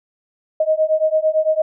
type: beating tone pair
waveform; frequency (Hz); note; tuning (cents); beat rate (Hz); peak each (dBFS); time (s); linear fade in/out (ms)
sine; 622.3 / 631.2; D#5 / D#5; 0 / +25; 8.9; -17; 0.6-1.62; 5
effects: none